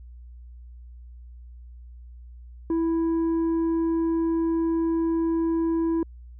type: tone with tanh clipping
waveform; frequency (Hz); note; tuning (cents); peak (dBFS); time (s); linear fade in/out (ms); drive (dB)
triangle; 329.4; E4; -1; -22; 2.7-6.03; 2; 9
effects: added 60 Hz sine -41 dBFS peak until 6.39 s